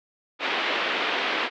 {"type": "band-pass noise", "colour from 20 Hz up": "white", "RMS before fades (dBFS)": -26, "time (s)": [0.39, 1.5], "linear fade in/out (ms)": 50, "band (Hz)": [270, 3300], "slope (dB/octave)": 24, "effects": ["low-pass 5000 Hz 12 dB/octave"]}